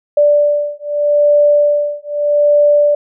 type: beating tone pair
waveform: sine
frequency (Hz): 586 / 586.81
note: D5 / D5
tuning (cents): -4 / -2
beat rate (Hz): 0.81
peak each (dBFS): -12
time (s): 0.17-2.95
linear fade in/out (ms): 5
effects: none